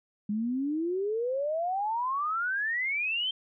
sine exponential sweep, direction up, 202.9 to 3167 Hz, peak -27 dBFS, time 0.29-3.31 s, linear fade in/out 5 ms, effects none

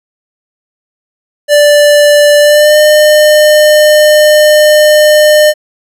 square tone with pitch glide, 587.3 to 605.2 Hz, D5 to D#5, 0 to -48 cents, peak -3 dBFS, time 1.48-5.54 s, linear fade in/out 50 ms, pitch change +52 cents, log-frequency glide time 2.39-2.78 s, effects resampled to 32000 Hz

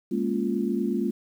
sine chord, Bb minor seventh, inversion third, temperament equal with one note detuned, 204.7 / 233.1 / 277.2 / 349.2 Hz, Ab3 / Bb3 / Db4 / F4, -25 / 0 / 0 / 0 cents, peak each -28 / -28 / -31 / -29 dBFS, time 0.11-1.11 s, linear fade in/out 10 ms, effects 9-bit

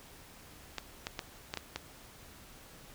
clicks, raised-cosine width 0.2 ms, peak -18 dBFS, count 6, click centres 0.783 / 1.069 / 1.192 / 1.539 / 1.573 / 1.76 s, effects pink hiss -54 dBFS RMS until 2.94 s

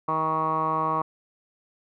10% pulse tone with low-pass filter, 158.5 Hz, D#3, 32 cents sharp, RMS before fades -25 dBFS, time 0.08-1.02 s, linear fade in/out 5 ms, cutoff 1100 Hz, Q 9.1, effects none

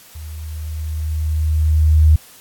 sine tone with level ramp, 77.6 Hz, D#2, 4 cents flat, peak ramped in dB -29 to -6 dBFS, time 0.15-2.16 s, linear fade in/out 5 ms, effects white hiss -44 dBFS RMS until 2.4 s + AAC 64 kbps

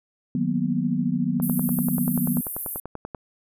sine chord, B major seventh, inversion first, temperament equal, 155.56 / 185 / 233.1 / 246.9 Hz, D#3 / F#3 / A#3 / B3, 0 / 0 / 0 / 0 cents, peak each -28 / -26 / -28 / -25 dBFS, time 0.35-2.41 s, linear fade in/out 2 ms
click train, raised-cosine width 1 ms, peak -19 dBFS, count 19, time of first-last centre 1.4-3.148 s, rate 10.3 Hz
pink high-pass noise, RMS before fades -28 dBFS, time 1.42-2.8 s, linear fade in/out 5 ms, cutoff 11000 Hz, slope 48 dB/octave
effects resampled to 32000 Hz

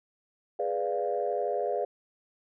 sine chord, G# diminished seventh, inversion none, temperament equal, 415.3 / 493.9 / 587.3 / 698.5 Hz, G#4 / B4 / D5 / F5, 0 / 0 / 0 / 0 cents, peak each -32 dBFS, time 0.59-1.85 s, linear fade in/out 5 ms, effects tanh soft clip ceiling -17 dBFS

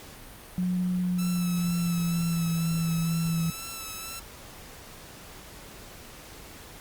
sine tone with pitch glide, 181.1 to 165.11 Hz, F#3 to E3, -37 to +3 cents, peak -24 dBFS, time 0.58-3.5 s, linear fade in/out 0 ms, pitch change -160 cents, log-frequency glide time 0.97-2.64 s
5% pulse tone with vibrato, 1318.5 Hz, E6, in tune, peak -25 dBFS, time 1.18-4.2 s, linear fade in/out 10 ms, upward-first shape sine, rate 2.1 Hz, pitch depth 31 cents each way
effects pink hiss -46 dBFS RMS until 6.8 s + Opus 48 kbps

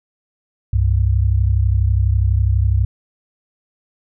sine tone pair together, 66.4 / 98.54 Hz, C2 / G2, +26 / +10 cents, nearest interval perfect fifth, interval 684 cents, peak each -15 dBFS, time 0.73-2.85 s, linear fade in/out 5 ms, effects none

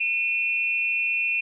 sine tone pair together, 2452 / 2686 Hz, D#7 / E7, -26 / +32 cents, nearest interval major second, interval 158 cents, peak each -24 / -25 dBFS, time 0-1.41 s, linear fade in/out 10 ms, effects none

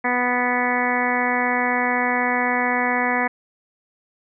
harmonic tone, 246.9 Hz, B3, in tune, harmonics 1 / 2 / 3 / 4 / 5 / 6 / 7 / 8 / 9, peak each -26 / -28 / -25 / -26 / -31 / -34 / -26 / -25 / -29 dBFS, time 0.04-3.28 s, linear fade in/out 10 ms, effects none

